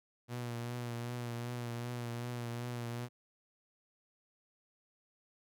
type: tone with vibrato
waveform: sawtooth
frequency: 120 Hz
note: B2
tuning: 49 cents flat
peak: -34 dBFS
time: 0.28-3.09 s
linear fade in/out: 50 ms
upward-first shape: triangle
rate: 2.6 Hz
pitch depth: 38 cents each way
effects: none